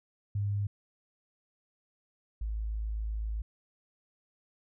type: tone pair in turn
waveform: sine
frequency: 101.6 / 53.82 Hz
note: G#2 / A1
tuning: -38 / -38 cents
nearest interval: major seventh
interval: 1100 cents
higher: first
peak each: -28 / -31 dBFS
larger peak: first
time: 0.35-0.67 / 2.41-3.42 s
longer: second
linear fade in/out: 5 ms
effects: none